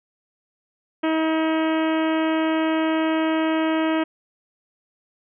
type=harmonic tone; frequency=318.7 Hz; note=D#4; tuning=42 cents sharp; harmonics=1 / 2 / 3 / 4 / 5 / 6 / 7 / 8 / 9 / 10; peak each=-20 / -26 / -30 / -32 / -34 / -36 / -37 / -38 / -39 / -40 dBFS; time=1.03-4.04 s; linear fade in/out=10 ms; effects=none

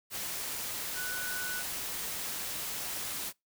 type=tone in noise; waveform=sine; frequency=1484 Hz; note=F#6; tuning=5 cents sharp; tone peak=-36 dBFS; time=0.94-1.64 s; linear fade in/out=50 ms; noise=white; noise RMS=-37 dBFS; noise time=0.1-3.33 s; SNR=-2 dB; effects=noise-tail reverb RT60 0.2 s tail -25 dB re dry

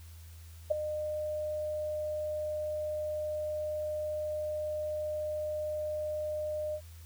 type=tone with ADSR envelope; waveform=sine; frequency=608 Hz; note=D#5; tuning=40 cents flat; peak=-21 dBFS; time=0.7-6.81 s; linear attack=14 ms; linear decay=10 ms; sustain=-11 dB; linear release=67 ms; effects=added 82 Hz sine -47 dBFS peak until 7.05 s + white hiss -59 dBFS RMS until 7.05 s

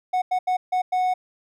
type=tone bursts at uneven times; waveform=triangle; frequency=736 Hz; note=F#5; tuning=9 cents flat; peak=-17 dBFS; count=5; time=0.13-0.22 / 0.31-0.39 / 0.47-0.57 / 0.72-0.82 / 0.92-1.14 s; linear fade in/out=10 ms; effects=none

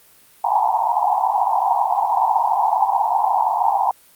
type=band-pass noise; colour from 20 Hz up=pink; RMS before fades=-18 dBFS; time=0.44-3.91 s; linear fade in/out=2 ms; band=730 to 980 Hz; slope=96 dB/octave; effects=white hiss -51 dBFS RMS until 4.15 s + Opus 32 kbps

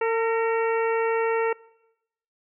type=harmonic tone with a mistuned harmonic; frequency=453.2 Hz; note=A#4; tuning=49 cents flat; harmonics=1 / 2 / 3 / 4 / 5 / 6; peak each=-22 / -28 / -32 / -34 / -36 / -38 dBFS; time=0.01-1.53 s; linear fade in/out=5 ms; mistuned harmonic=4; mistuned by=+45 cents; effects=noise-tail reverb RT60 0.9 s tail -23 dB re dry

